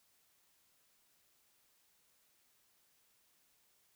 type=silence; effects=white hiss -73 dBFS RMS until 3.95 s